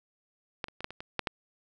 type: clicks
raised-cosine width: 0.3 ms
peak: -16 / -28 / -25 / -15 / -26 / -24 / -12 / -13 dBFS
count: 8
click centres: 0.642 / 0.684 / 0.806 / 0.844 / 0.906 / 1.005 / 1.193 / 1.272 s
effects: none